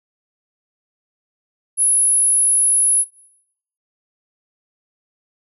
sine tone, 10548 Hz, E9, in tune, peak -9 dBFS, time 1.77-3.05 s, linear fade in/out 50 ms, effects noise-tail reverb RT60 0.8 s tail -24 dB re dry + tanh soft clip ceiling -11 dBFS

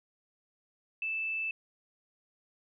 sine tone, 2637 Hz, E7, in tune, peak -31 dBFS, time 1.02-1.51 s, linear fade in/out 2 ms, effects none

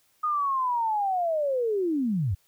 sine linear sweep, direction down, 1244.5 to 80 Hz, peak -23 dBFS, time 0.23-2.35 s, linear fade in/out 10 ms, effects white hiss -66 dBFS RMS until 2.47 s

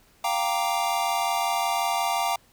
square chord, G minor seventh, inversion third, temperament equal, 698.5 / 784 / 932.3 / 1174.7 Hz, F5 / G5 / Bb5 / D6, 0 / 0 / 0 / 0 cents, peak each -29 / -29 / -29 / -32 dBFS, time 0.24-2.36 s, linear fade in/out 5 ms, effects pink hiss -59 dBFS RMS until 2.52 s

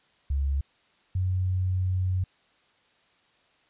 sine tone pair in turn, 69.3 / 92.5 Hz, C#2 / F#2, 0 / 0 cents, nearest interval perfect fourth, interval 500 cents, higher second, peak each -23 dBFS, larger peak neither, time 0.3-0.61 / 1.15-2.24 s, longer second, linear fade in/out 5 ms, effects white hiss -64 dBFS RMS until 3.69 s + resampled to 8000 Hz

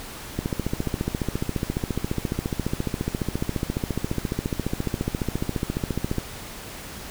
click train, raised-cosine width 3 ms, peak -11 dBFS, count 85, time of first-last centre 0.39-6.183 s, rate 14.5 Hz, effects pink hiss -38 dBFS RMS until 7.1 s

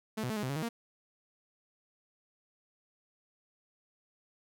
sawtooth tone with pitch steps, 218.3 / 125 / 218.2 / 208.6 / 129.1 / 140.1 / 157.5 / 232.8 Hz, A3 / B2 / A3 / G#3 / C3 / C#3 / D#3 / A#3, -13 / +21 / -14 / +8 / -23 / +19 / +21 / -2 cents, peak -29 dBFS, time 0.17-0.69 s, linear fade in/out 10 ms, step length 65 ms, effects none

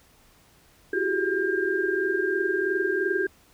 sine tone cluster, 333.5 / 372 / 394.9 / 414.6 / 1601 Hz, E4 / F#4 / G4 / G#4 / G6, +20 / +9 / +13 / -3 / +36 cents, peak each -32 / -27 / -29 / -33 / -27 dBFS, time 0.93-3.27 s, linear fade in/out 5 ms, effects pink hiss -58 dBFS RMS until 3.53 s

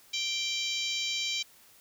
harmonic tone, 784 Hz, G5, in tune, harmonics 3 / 4 / 5 / 6 / 7 / 8 / 9, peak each -36 / -34 / -35 / -40 / -40 / -42 / -43 dBFS, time 0.13-1.43 s, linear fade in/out 10 ms, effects white hiss -58 dBFS RMS until 1.8 s

